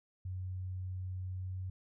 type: tone with pitch glide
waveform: sine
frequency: 92.5 to 93.09 Hz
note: F#2 to F#2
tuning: 0 to +11 cents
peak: -37 dBFS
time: 0.25-1.7 s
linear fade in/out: 5 ms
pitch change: +11 cents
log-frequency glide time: 1.3-1.58 s
effects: none